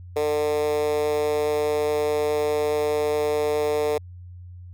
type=tone with high-pass filter; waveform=10% pulse; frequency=149.6 Hz; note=D3; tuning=32 cents sharp; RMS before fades=-23 dBFS; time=0.16-3.98 s; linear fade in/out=5 ms; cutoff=470 Hz; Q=5.4; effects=added 89 Hz sine -38 dBFS peak until 4.73 s